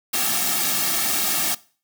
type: noise with comb filter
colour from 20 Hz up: white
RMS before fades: -22 dBFS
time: 0.13-1.55 s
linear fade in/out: 10 ms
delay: 2 ms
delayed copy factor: -0.75
effects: noise-tail reverb RT60 0.4 s tail -20 dB re dry + high-pass 150 Hz 12 dB/octave